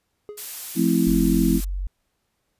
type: tone with exponential decay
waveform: triangle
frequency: 417.1 Hz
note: G#4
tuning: 7 cents sharp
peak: -28 dBFS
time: 0.29-0.5 s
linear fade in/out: 0 ms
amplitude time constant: 45 ms
type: noise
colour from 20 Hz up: blue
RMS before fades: -32 dBFS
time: 0.37-1.65 s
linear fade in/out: 10 ms
type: chord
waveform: sine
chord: F major seventh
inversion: none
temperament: just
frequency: 174.61 / 218.3 / 261.9 / 327.4 Hz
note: F3 / A3 / C4 / E4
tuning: 0 / -13 / +2 / -12 cents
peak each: -22 dBFS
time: 0.75-1.61 s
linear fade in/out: 50 ms
type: tone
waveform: sine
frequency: 46.25 Hz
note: F#1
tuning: in tune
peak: -24 dBFS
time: 1.07-1.87 s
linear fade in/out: 0 ms
effects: pink hiss -73 dBFS RMS until 2.59 s + resampled to 32000 Hz